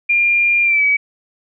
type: tone with pitch glide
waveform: sine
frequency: 2400 to 2277 Hz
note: D7 to C#7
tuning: +37 to +46 cents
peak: -11 dBFS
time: 0.09-0.97 s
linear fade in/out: 10 ms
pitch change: -91 cents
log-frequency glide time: 0.63-0.84 s
effects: none